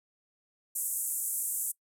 pink band-pass noise, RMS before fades -33 dBFS, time 0.75-1.72 s, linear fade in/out 10 ms, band 7700 to 14000 Hz, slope 48 dB/octave, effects noise-tail reverb RT60 0.1 s tail -23 dB re dry

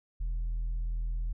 sine tone with tanh clipping, 41.2 Hz, E1, in tune, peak -30 dBFS, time 0.2-1.33 s, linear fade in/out 10 ms, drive 2 dB, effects none

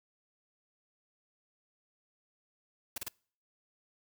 white noise bursts, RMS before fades -37 dBFS, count 3, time 2.96-3.084 s, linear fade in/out 5 ms, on 20 ms, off 32 ms, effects noise-tail reverb RT60 0.5 s tail -26 dB re dry

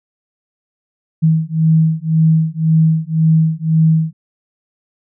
sine beating tone pair, 159.1 / 161 Hz, D#3 / E3, +39 / -41 cents, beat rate 1.9 Hz, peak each -13 dBFS, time 1.22-4.13 s, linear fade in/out 20 ms, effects none

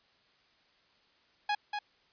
sawtooth tone with echo, 830.6 Hz, G#5, in tune, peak -24 dBFS, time 1.49-1.55 s, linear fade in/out 5 ms, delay 240 ms, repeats 1, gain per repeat -5 dB, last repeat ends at 1.79 s, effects white hiss -67 dBFS RMS until 2.12 s + resampled to 11025 Hz

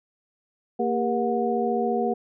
sine tone cluster, 230.9 / 402.1 / 476.6 / 727 Hz, A#3 / G4 / A#4 / F#5, -16 / +44 / +38 / -31 cents, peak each -27 dBFS, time 0.79-2.14 s, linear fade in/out 10 ms, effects none

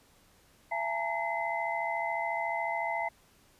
sine tone cluster, 676 / 847 / 921 / 2046 Hz, E5 / G#5 / A#5 / C7, +43 / +34 / -21 / -39 cents, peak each -35 / -36 / -35 / -35 dBFS, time 0.71-3.09 s, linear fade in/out 10 ms, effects pink hiss -63 dBFS RMS until 3.59 s + resampled to 32000 Hz

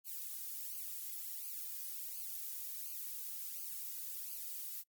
violet noise with flanger, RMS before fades -44 dBFS, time 0.04-4.84 s, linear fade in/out 50 ms, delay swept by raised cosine 0.54 to 2.24 ms, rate 1.4 Hz, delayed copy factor -0.8, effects noise-tail reverb RT60 0.1 s tail -23 dB re dry + Opus 48 kbps

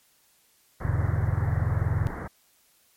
pink low-pass noise, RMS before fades -35 dBFS, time 0.8-2.28 s, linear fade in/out 10 ms, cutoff 2000 Hz, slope 96 dB/octave
sine chord, E dominant seventh, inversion none, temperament just, 82.41 / 103.01 / 123.61 / 148.33 Hz, E2 / G#2 / B2 / D3, 0 / -14 / +2 / +18 cents, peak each -27 / -26 / -30 / -31 dBFS, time 0.85-2.07 s, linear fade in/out 0 ms
effects white hiss -63 dBFS RMS until 2.96 s + MP3 64 kbps

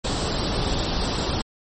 pink noise with comb filter, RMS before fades -24 dBFS, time 0.04-1.42 s, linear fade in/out 10 ms, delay 0.23 ms, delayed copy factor +0.55, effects MP3 32 kbps

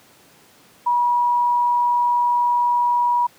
sine tone, 966 Hz, B5, 39 cents flat, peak -15 dBFS, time 0.86-3.27 s, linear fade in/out 10 ms, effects pink hiss -51 dBFS RMS until 3.38 s + high-pass 150 Hz 12 dB/octave

